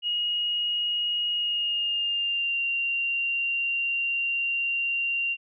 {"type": "tone with pitch glide", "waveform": "sine", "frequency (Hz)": [2881, 2768], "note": ["F#7", "F7"], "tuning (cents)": [-47, -16], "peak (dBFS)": -24, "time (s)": [0.02, 5.37], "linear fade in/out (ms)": 50, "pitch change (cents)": -69, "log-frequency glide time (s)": [1.33, 2.61], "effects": []}